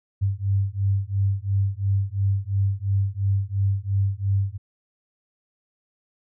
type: beating tone pair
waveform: sine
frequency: 97.1 / 100 Hz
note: G2 / G2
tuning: -16 / +35 cents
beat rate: 2.9 Hz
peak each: -23 dBFS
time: 0.21-4.58 s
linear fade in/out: 20 ms
effects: none